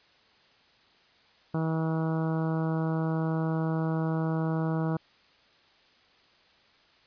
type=harmonic tone; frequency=160.8 Hz; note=E3; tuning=43 cents flat; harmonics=1 / 2 / 3 / 4 / 5 / 6 / 7 / 8 / 9; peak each=-27 / -33 / -37 / -39 / -41 / -43 / -44 / -45 / -46 dBFS; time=1.54-4.97 s; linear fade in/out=5 ms; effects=white hiss -61 dBFS RMS until 7.06 s + resampled to 11025 Hz